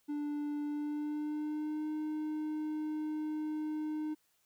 triangle tone with pitch glide, 293.7 to 306.9 Hz, D4 to D#4, 0 to -24 cents, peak -32 dBFS, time 0.08-4.15 s, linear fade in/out 20 ms, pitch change +76 cents, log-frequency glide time 0.64-1.9 s, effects white hiss -74 dBFS RMS until 4.45 s

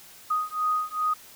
sine beating tone pair, 1244.5 / 1247 Hz, D#6 / D#6, 0 / +3 cents, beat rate 2.5 Hz, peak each -27 dBFS, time 0.3-1.14 s, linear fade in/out 10 ms, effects white hiss -49 dBFS RMS until 1.35 s

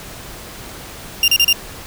30% pulse tone bursts, 2794 Hz, F7, in tune, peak -7 dBFS, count 4, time 1.23-1.529 s, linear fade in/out 2 ms, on 50 ms, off 33 ms, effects pink hiss -34 dBFS RMS until 1.86 s

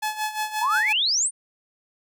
sawtooth tone with tremolo, 857 Hz, A5, 46 cents flat, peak -19 dBFS, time 0.02-0.93 s, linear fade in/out 10 ms, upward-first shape sine, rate 5.7 Hz, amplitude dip 75%
sine exponential sweep, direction up, 830.6 to 9397 Hz, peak -19 dBFS, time 0.59-1.31 s, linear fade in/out 50 ms
effects none

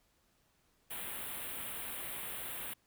white band-stop noise, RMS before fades -42 dBFS, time 0.9-2.74 s, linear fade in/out 10 ms, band 3600 to 8900 Hz, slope 48 dB/octave, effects pink hiss -73 dBFS RMS until 2.86 s

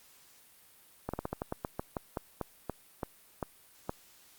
slowing click train, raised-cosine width 1 ms, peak -19 dBFS, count 16, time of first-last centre 1.09-3.894 s, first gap 46 ms, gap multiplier 1.18, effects white hiss -60 dBFS RMS until 4.38 s + Opus 48 kbps

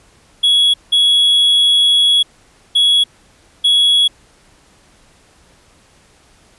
triangle tone bursts at uneven times, 3352 Hz, G#7, 15 cents sharp, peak -7 dBFS, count 4, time 0.43-0.74 / 0.92-2.23 / 2.75-3.04 / 3.64-4.08 s, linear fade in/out 10 ms, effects pink hiss -50 dBFS RMS until 6.58 s + resampled to 24000 Hz

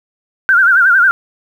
sine tone with vibrato, 1480 Hz, F#6, in tune, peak -6 dBFS, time 0.49-1.11 s, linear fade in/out 0 ms, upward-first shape sine, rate 11 Hz, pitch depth 120 cents each way, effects 7-bit

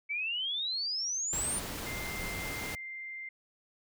sine exponential sweep, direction up, 2253 to 9397 Hz, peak -31 dBFS, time 0.09-1.6 s, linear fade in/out 20 ms
pink noise, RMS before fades -39 dBFS, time 1.33-2.75 s, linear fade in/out 0 ms
sine tone, 2093 Hz, C7, in tune, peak -39 dBFS, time 1.86-3.29 s, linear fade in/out 5 ms
effects none

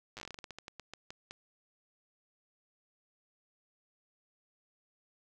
slowing click train, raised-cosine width 0.2 ms, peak -27 dBFS, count 19, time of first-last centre 0.17-1.31 s, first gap 8 ms, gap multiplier 1.21, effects none

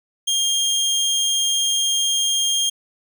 25% pulse tone, 3217 Hz, G7, 44 cents sharp, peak -14 dBFS, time 0.27-2.7 s, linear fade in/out 10 ms, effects none

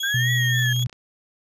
35% pulse tone with vibrato, 3300 Hz, G#7, 12 cents flat, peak -24 dBFS, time 0-0.84 s, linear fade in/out 5 ms, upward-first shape sine, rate 3.8 Hz, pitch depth 38 cents each way
sine linear two-way sweep, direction up then down, 1562 to 1937 to 1698 Hz, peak -22 dBFS, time 0.03-0.73 s, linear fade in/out 5 ms, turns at 0.31 s
sine tone, 123.47 Hz, B2, in tune, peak -20 dBFS, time 0.14-0.87 s, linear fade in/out 5 ms
clicks, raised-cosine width 0.2 ms, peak -26 dBFS, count 10, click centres 0.593 / 0.624 / 0.661 / 0.725 / 0.763 / 0.795 / 0.825 / 0.861 / 0.896 / 0.928 s
effects resampled to 32000 Hz

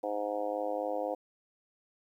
harmonic tone, 103.83 Hz, G#2, in tune, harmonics 3 / 4 / 5 / 6 / 7 / 8 / 9, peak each -40 / -44 / -34 / -40 / -37 / -44 / -47 dBFS, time 0.03-1.15 s, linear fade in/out 10 ms, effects 11-bit

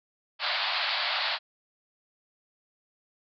white band-pass noise, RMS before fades -29 dBFS, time 0.39-1.39 s, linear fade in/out 50 ms, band 590 to 4700 Hz, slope 96 dB/octave, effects none

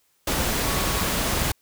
sine tone in noise, 1114 Hz, C#6, 8 cents sharp, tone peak -35 dBFS, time 0.65-1.08 s, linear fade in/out 5 ms, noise pink, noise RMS -24 dBFS, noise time 0.27-1.52 s, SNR -14 dB, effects white hiss -66 dBFS RMS until 1.61 s

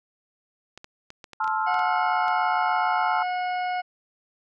clicks, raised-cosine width 0.2 ms, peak -24 dBFS, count 10, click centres 0.776 / 0.844 / 1.104 / 1.242 / 1.333 / 1.443 / 1.477 / 1.743 / 1.793 / 2.282 s
sine chord, F major seventh, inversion first, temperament just, 873.1 / 1047.7 / 1309.6 / 1396.9 Hz, A5 / C6 / E6 / F6, -14 / +2 / -12 / 0 cents, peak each -25 / -31 / -30 / -29 dBFS, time 1.4-3.23 s, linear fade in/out 5 ms
harmonic tone, 727 Hz, F#5, 31 cents flat, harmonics 1 / 2 / 3 / 4 / 6 / 7, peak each -25 / -35 / -36 / -43 / -50 / -49 dBFS, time 1.66-3.82 s, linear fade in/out 20 ms
effects none

